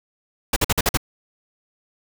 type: noise bursts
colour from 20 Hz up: pink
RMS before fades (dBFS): -18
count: 6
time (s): 0.53-0.973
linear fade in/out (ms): 5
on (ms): 33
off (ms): 49
effects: none

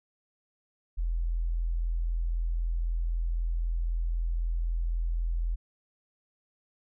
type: tone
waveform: sine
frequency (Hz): 41.94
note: E1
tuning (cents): +31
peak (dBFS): -26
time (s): 0.97-5.56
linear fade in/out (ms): 20
effects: none

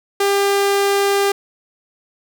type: tone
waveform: sawtooth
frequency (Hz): 399.1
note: G4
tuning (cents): +31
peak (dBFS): -10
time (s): 0.2-1.32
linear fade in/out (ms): 5
effects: none

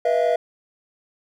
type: tone cluster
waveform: triangle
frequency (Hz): 486.2 / 635 / 681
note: B4 / D#5 / F5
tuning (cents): -27 / +35 / -44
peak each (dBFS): -19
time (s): 0.05-0.36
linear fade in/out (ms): 5
effects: tanh soft clip ceiling -7 dBFS

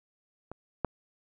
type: clicks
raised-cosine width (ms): 1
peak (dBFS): -26 / -13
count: 2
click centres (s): 0.516 / 0.847
effects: none

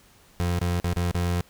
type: tone with dropouts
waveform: 30% pulse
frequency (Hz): 87.7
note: F2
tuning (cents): +8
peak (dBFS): -20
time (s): 0.4-1.41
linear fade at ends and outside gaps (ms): 0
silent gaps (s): 0.591-0.614 / 0.8-0.844 / 0.934-0.963 / 1.113-1.146
effects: pink hiss -56 dBFS RMS until 1.49 s

